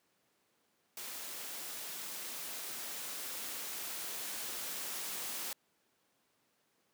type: noise with level ramp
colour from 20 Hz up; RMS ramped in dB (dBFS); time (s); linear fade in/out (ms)
white; -44 to -40; 0.97-5.53; 2
effects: pink hiss -75 dBFS RMS until 6.93 s + high-pass 200 Hz 12 dB/octave